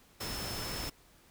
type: tone in noise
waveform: sine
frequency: 5274 Hz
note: E8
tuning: in tune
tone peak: -42 dBFS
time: 0.2-0.9 s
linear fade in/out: 10 ms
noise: pink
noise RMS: -39 dBFS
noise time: 0.2-0.9 s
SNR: -6 dB
effects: pink hiss -62 dBFS RMS until 1.3 s